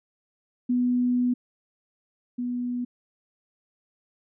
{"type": "tone pair in turn", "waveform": "sine", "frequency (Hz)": [246.9, 245.2], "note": ["B3", "B3"], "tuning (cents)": [0, -12], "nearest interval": "unison", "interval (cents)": 12, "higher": "first", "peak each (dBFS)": [-20, -26], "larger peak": "first", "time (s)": [[0.69, 1.34], [2.38, 2.85]], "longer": "first", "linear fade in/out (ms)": 10, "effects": []}